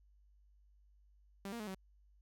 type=tone with pitch steps; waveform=sawtooth; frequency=197 / 234.6 / 212.4 / 189.6 Hz; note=G3 / A#3 / G#3 / F#3; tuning=+9 / +11 / +39 / +43 cents; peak=-38 dBFS; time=1.45-1.746 s; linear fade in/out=2 ms; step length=74 ms; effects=added 50 Hz sine -64 dBFS peak until 2.21 s